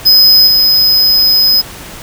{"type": "tone with level steps", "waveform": "square", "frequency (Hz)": 5050, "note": "D#8", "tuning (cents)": 25, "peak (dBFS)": [-3, -6], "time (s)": [0.05, 1.62], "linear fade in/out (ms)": 20, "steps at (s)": 0.47, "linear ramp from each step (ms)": 5, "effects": ["pink hiss -29 dBFS RMS until 2.02 s"]}